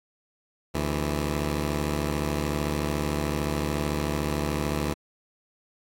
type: tone pair together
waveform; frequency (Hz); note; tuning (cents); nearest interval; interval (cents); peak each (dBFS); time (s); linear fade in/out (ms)
10% pulse; 73.62 / 164.81; D2 / E3; +5 / 0; octave + major second; 1395; -18 / -24; 0.74-4.94; 10
effects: AAC 64 kbps